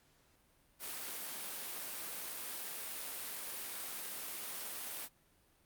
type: high-pass noise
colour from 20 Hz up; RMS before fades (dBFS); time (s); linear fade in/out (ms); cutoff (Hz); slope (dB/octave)
white; -43; 0.79-5.09; 50; 220; 12
effects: pink hiss -70 dBFS RMS until 5.65 s + Opus 48 kbps